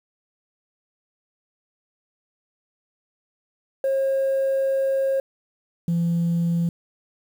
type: tone pair in turn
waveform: sine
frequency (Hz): 539 / 169.77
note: C#5 / F3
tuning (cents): -49 / -49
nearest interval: octave + minor sixth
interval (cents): 2000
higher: first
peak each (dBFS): -17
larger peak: neither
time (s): 3.84-5.2 / 5.88-6.69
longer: first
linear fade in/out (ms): 2
effects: tanh soft clip ceiling -17 dBFS + 8-bit